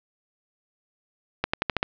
accelerating click train, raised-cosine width 0.3 ms, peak -6 dBFS, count 6, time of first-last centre 1.44-1.829 s, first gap 95 ms, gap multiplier 0.9, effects low-pass 4000 Hz 12 dB/octave

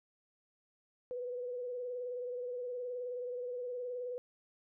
sine tone with vibrato, 493.9 Hz, B4, in tune, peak -37 dBFS, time 1.11-4.18 s, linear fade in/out 0 ms, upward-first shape sine, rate 19 Hz, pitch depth 37 cents each way, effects none

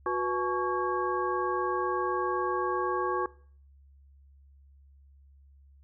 sine tone cluster, 364.6 / 492.3 / 854 / 1116 / 1625 Hz, F#4 / B4 / G#5 / C#6 / G#6, -25 / -6 / +48 / +11 / -38 cents, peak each -31 / -35 / -35 / -30 / -39 dBFS, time 0.06-3.26 s, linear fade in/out 2 ms, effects noise-tail reverb RT60 0.5 s tail -21 dB re dry + added 69 Hz sine -54 dBFS peak until 5.83 s

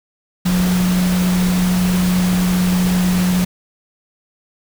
sine tone in noise, 181.3 Hz, F#3, 35 cents flat, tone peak -13 dBFS, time 0.45-3.45 s, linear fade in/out 10 ms, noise pink, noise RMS -24 dBFS, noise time 0.45-3.45 s, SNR +8 dB, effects none

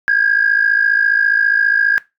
sine tone pair together, 1608.2 / 1663 Hz, G6 / G#6, +44 / +2 cents, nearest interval minor second, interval 58 cents, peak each -13 dBFS, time 0.08-1.98 s, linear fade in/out 0 ms, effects noise-tail reverb RT60 0.2 s tail -19 dB re dry + tanh soft clip ceiling -4 dBFS

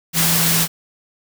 sine tone in noise, 165.8 Hz, E3, 10 cents sharp, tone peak -21 dBFS, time 0.13-0.68 s, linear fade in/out 50 ms, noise white, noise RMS -17 dBFS, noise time 0.13-0.68 s, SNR -7 dB, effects none

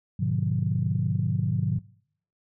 sine chord, G# diminished seventh, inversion none, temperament just, 103.83 / 124.59 / 149.51 / 179.41 Hz, G#2 / B2 / D3 / F3, 0 / +16 / +31 / +47 cents, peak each -28 dBFS, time 0.19-1.79 s, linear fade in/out 10 ms, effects noise-tail reverb RT60 0.6 s tail -22 dB re dry + tanh soft clip ceiling -12 dBFS

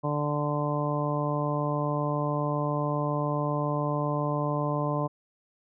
harmonic tone, 147.3 Hz, D3, 6 cents sharp, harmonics 1 / 2 / 3 / 4 / 5 / 6 / 7, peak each -29 / -33 / -36 / -32 / -38 / -38 / -33 dBFS, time 0.03-5.08 s, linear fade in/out 20 ms, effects none

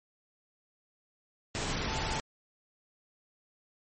sine tone in noise, 880 Hz, A5, in tune, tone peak -40 dBFS, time 1.88-2.19 s, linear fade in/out 0 ms, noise pink, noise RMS -33 dBFS, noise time 1.55-2.2 s, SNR -10 dB, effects MP3 32 kbps

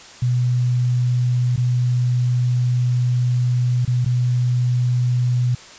sine tone with dropouts, 123.47 Hz, B2, in tune, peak -15 dBFS, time 0.22-5.55 s, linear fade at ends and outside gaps 5 ms, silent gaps 1.562-1.576 / 3.851-3.876 / 4.048-4.06 s, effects white hiss -41 dBFS RMS until 5.78 s + resampled to 16000 Hz

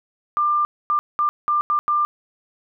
sine tone bursts at uneven times, 1193 Hz, D6, 27 cents sharp, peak -16 dBFS, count 6, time 0.37-0.65 / 0.9-0.99 / 1.19-1.29 / 1.48-1.61 / 1.7-1.79 / 1.88-2.05 s, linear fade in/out 0 ms, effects none

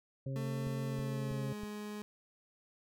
harmonic tone, 134.7 Hz, C#3, 49 cents flat, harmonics 1 / 2 / 3 / 4, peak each -36 / -46 / -51 / -47 dBFS, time 0.26-1.53 s, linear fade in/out 5 ms
30% pulse tone with pitch glide, 223 to 209.3 Hz, A3 to G#3, +23 to +14 cents, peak -38 dBFS, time 0.36-2.02 s, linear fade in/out 0 ms, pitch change -109 cents, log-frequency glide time 0.85-1.55 s
click train, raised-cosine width 5 ms, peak -34 dBFS, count 4, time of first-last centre 0.67-1.635 s, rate 3.11 Hz
effects none

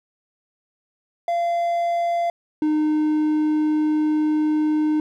triangle tone pair in turn, 687 / 306 Hz, F5 / D#4, -29 / -29 cents, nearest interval octave + major second, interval 1400 cents, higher first, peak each -17 / -15 dBFS, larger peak second, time 1.28-2.3 / 2.62-5 s, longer second, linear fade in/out 2 ms, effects none

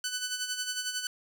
10% pulse tone with tremolo, 1500 Hz, F#6, 23 cents sharp, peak -21 dBFS, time 0.04-1.07 s, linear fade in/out 2 ms, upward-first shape sine, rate 11 Hz, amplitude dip 60%, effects none

